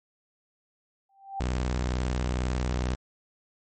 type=tone with exponential growth; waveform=sine; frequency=784 Hz; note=G5; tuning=in tune; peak=-28 dBFS; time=1.09-1.4 s; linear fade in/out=5 ms; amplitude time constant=67 ms
type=tone with vibrato; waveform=sawtooth; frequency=61.74 Hz; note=B1; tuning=in tune; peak=-22 dBFS; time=1.4-2.95 s; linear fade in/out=0 ms; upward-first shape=sine; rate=20 Hz; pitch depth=280 cents each way
effects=MP3 32 kbps